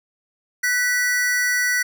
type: tone pair together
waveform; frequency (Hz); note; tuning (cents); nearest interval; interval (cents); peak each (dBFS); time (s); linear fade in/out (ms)
square; 1500 / 1950; F#6 / B6; +23 / -23; perfect fourth; 454; -24 / -20; 0.63-1.83; 10
effects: none